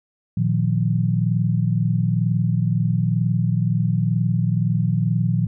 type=chord; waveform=sine; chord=Bb suspended fourth; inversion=none; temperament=equal with one note detuned; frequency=116.54 / 155.56 / 177.67 Hz; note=Bb2 / Eb3 / F3; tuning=0 / 0 / +30 cents; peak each=-20 / -22 / -22 dBFS; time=0.37-5.47 s; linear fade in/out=5 ms; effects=none